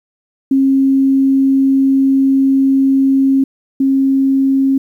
sine tone pair in turn, 270 / 270 Hz, C#4 / C#4, -45 / -45 cents, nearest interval unison, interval 0 cents, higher neither, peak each -8 / -9 dBFS, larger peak first, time 0.51-3.44 / 3.8-4.78 s, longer first, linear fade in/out 5 ms, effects 8-bit

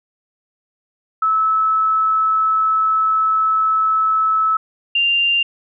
sine tone pair in turn, 1302 / 2788 Hz, E6 / F7, -22 / -4 cents, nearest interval octave + minor second, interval 1318 cents, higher second, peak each -13 dBFS, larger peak neither, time 1.22-4.57 / 4.95-5.43 s, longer first, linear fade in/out 5 ms, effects none

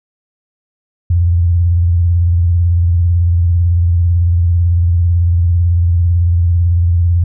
sine tone with vibrato, 86.2 Hz, F2, 22 cents flat, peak -8 dBFS, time 1.1-7.24 s, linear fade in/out 5 ms, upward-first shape triangle, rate 18 Hz, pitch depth 90 cents each way, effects none

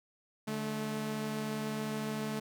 sawtooth tone pair together, 146.83 / 216.7 Hz, D3 / A3, 0 / -26 cents, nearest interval perfect fifth, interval 674 cents, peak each -37 / -31 dBFS, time 0.47-2.4 s, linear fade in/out 10 ms, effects none

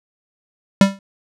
square tone with exponential decay, 196 Hz, G3, in tune, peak -5 dBFS, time 0.81-0.99 s, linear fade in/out 2 ms, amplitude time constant 37 ms, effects low-pass 8000 Hz 12 dB/octave

